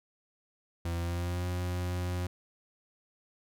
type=tone with pitch glide; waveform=40% pulse; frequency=85.1 to 89.38 Hz; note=F2 to F2; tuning=-44 to +41 cents; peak=-30 dBFS; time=0.85-2.27 s; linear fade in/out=5 ms; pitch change=+85 cents; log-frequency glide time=0.95-1.46 s; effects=none